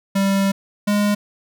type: tone pair in turn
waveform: square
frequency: 196 / 206.1 Hz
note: G3 / G#3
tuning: 0 / -13 cents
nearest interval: minor second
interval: 87 cents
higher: second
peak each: -16 dBFS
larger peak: neither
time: 0.15-0.52 / 0.87-1.15 s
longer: first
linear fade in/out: 10 ms
effects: none